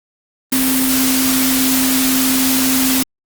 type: tone in noise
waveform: sine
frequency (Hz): 261.6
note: C4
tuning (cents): 0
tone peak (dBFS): -15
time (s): 0.52-3.03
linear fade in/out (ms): 5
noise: white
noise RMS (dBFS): -17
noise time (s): 0.52-3.03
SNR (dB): -1
effects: Opus 32 kbps